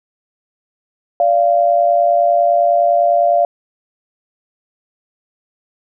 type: tone pair together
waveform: sine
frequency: 581 / 690.9 Hz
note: D5 / F5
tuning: -19 / -19 cents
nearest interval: minor third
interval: 300 cents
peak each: -15 / -11 dBFS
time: 1.2-3.45 s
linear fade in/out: 2 ms
effects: none